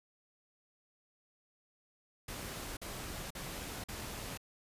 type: noise bursts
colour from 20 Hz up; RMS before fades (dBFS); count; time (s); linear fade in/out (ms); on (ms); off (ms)
pink; -43; 4; 2.28-4.375; 5; 490; 45
effects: resampled to 32000 Hz